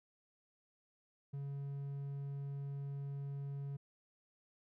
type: tone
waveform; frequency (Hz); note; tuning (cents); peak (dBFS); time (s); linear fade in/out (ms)
triangle; 140; C#3; +18; -38; 1.33-3.77; 10
effects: none